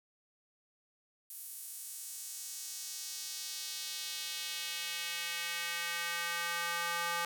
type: tone with high-pass filter sweep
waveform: square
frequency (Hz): 171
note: F3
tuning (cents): -36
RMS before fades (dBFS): -39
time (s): 1.3-7.25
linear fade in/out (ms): 2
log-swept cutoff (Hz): 11000 to 1100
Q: 1.3
effects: none